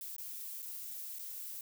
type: noise with dropouts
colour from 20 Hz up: violet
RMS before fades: -44 dBFS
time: 0.01-1.61 s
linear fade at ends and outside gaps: 1 ms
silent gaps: 0.164-0.182 / 0.621-0.626 / 1.187-1.193 s
effects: none